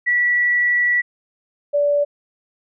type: tone pair in turn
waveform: sine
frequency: 1948 / 579.1 Hz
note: B6 / D5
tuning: -24 / -24 cents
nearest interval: octave + major sixth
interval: 2100 cents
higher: first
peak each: -14 dBFS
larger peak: neither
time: 0.06-1.02 / 1.73-2.05 s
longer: first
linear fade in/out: 20 ms
effects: none